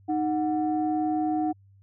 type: tone pair together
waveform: sine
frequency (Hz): 309.4 / 735.9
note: D#4 / F#5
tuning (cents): -10 / -10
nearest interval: octave + minor third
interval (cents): 1500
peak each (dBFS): -24 / -27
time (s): 0.08-1.53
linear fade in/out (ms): 20
effects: tanh soft clip ceiling -16 dBFS + added 98 Hz sine -53 dBFS peak until 1.82 s